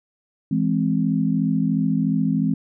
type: chord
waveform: sine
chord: E augmented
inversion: none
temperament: equal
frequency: 164.81 / 207.7 / 261.6 Hz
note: E3 / G#3 / B#3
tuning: 0 / 0 / 0 cents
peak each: -22 dBFS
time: 0.51-2.54 s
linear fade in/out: 5 ms
effects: none